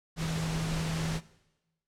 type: tone in noise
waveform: sine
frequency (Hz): 161.4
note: E3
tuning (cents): -36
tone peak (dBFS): -31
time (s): 0.16-1.21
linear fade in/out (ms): 50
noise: pink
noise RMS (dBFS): -36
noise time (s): 0.16-1.21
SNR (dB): +2
effects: noise-tail reverb RT60 1.0 s tail -19 dB re dry + low-pass 8000 Hz 12 dB/octave